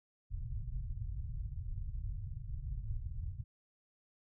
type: low-pass noise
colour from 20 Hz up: pink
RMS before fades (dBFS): -40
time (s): 0.3-3.44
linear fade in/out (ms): 20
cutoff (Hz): 130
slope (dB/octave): 48
effects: none